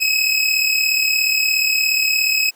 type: tone pair together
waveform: 25% pulse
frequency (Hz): 2537 / 2574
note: D#7 / E7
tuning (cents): +33 / -42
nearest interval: unison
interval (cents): 25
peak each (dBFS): -14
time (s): 0-2.51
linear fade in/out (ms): 20
effects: pink hiss -53 dBFS RMS until 2.55 s + high-pass 400 Hz 12 dB/octave